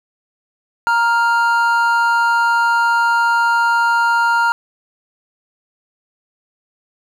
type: tone pair together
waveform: triangle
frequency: 934.4 / 1400 Hz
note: A#5 / F6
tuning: +4 / +4 cents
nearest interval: perfect fifth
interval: 700 cents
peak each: -13 dBFS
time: 0.87-4.52 s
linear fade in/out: 0 ms
effects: none